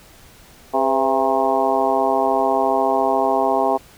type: harmonic tone with a mistuned harmonic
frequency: 134.1 Hz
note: C3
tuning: 43 cents sharp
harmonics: 2 / 3 / 4 / 5 / 6 / 7 / 8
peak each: -26 / -23 / -25 / -20 / -21 / -24 / -26 dBFS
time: 0.73-3.78 s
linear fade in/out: 20 ms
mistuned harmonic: 4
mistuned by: -84 cents
effects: pink hiss -47 dBFS RMS until 3.97 s